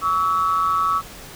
sine tone pair together, 1130.7 / 1303 Hz, C#6 / E6, +34 / -20 cents, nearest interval major second, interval 246 cents, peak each -19 dBFS, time 0.01-1.02 s, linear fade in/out 50 ms, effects tanh soft clip ceiling -9 dBFS + pink hiss -39 dBFS RMS until 1.35 s

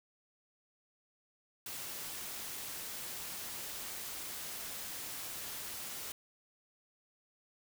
white noise, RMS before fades -43 dBFS, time 1.66-6.12 s, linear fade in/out 2 ms, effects none

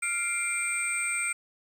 sine tone cluster, 1391 / 2111 / 2366 / 8230 Hz, F6 / C7 / D7 / C9, -7 / +15 / +12 / -30 cents, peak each -34 / -34 / -30 / -30 dBFS, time 0.02-1.33 s, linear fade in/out 10 ms, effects tanh soft clip ceiling -20 dBFS + 9-bit

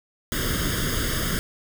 pink noise with comb filter, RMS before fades -25 dBFS, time 0.32-1.39 s, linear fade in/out 0 ms, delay 0.6 ms, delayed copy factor +1, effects none

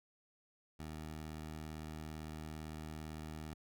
15% pulse tone, 77.78 Hz, D#2, in tune, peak -38 dBFS, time 0.79-3.54 s, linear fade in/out 10 ms, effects none

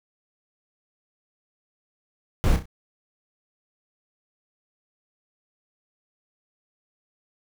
brown noise with echo, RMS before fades -19 dBFS, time 2.44-2.56 s, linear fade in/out 0 ms, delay 32 ms, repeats 3, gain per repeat -8 dB, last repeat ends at 2.656 s, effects none

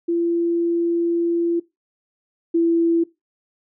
sine tone pair in turn, 340 / 334.7 Hz, F4 / E4, -46 / +26 cents, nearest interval unison, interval 28 cents, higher first, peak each -17 / -14 dBFS, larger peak second, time 0.08-1.6 / 2.54-3.04 s, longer first, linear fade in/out 10 ms, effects noise-tail reverb RT60 0.2 s tail -20 dB re dry

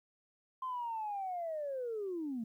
sine linear sweep, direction down, 1049 to 215.7 Hz, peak -35 dBFS, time 0.62-2.44 s, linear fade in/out 5 ms, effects tanh soft clip ceiling -31 dBFS + 12-bit

